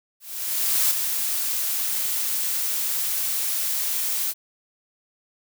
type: noise with ADSR envelope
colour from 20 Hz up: blue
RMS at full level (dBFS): -19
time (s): 0.2-4.34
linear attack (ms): 710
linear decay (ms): 3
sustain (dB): -6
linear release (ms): 46
effects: none